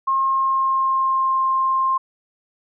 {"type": "tone with pitch glide", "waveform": "sine", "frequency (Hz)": [1072, 1057.2], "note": ["C6", "C6"], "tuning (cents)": [42, 18], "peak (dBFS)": -16, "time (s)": [0.07, 1.98], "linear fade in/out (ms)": 10, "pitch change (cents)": -24, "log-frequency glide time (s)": [0.21, 1.4], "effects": []}